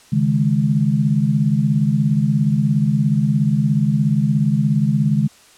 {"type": "chord", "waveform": "sine", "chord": "C# suspended second", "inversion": "none", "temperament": "equal with one note detuned", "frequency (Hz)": [138.59, 155.56, 209.2], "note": ["C#3", "D#3", "G#3"], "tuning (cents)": [0, 0, 13], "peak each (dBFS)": -18, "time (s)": [0.12, 5.28], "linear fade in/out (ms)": 10, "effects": ["white hiss -48 dBFS RMS until 5.57 s", "low-pass 9000 Hz 12 dB/octave"]}